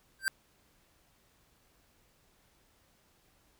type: tone with exponential growth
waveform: square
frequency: 1568 Hz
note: G6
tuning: in tune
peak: -23 dBFS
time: 0.19-0.28 s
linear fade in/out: 0 ms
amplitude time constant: 18 ms
effects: pink hiss -68 dBFS RMS until 3.59 s